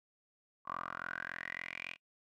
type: tone with band-pass filter sweep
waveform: 10% pulse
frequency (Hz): 43.57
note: F1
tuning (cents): -3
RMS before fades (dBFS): -43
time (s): 0.65-1.97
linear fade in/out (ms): 50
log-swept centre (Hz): 1100 to 2600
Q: 8.3
effects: noise-tail reverb RT60 0.1 s tail -26 dB re dry